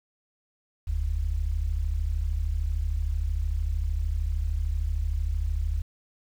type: tone pair together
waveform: sine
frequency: 42.43 / 75.6 Hz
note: F1 / D#2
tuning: -49 / -49 cents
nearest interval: minor seventh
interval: 1000 cents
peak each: -27 dBFS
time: 0.87-5.82 s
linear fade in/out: 10 ms
effects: 9-bit